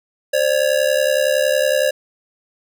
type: ring-modulated tone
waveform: square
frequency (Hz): 560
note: C#5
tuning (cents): +18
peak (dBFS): -12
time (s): 0.33-1.91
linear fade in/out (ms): 10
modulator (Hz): 35.4
effects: none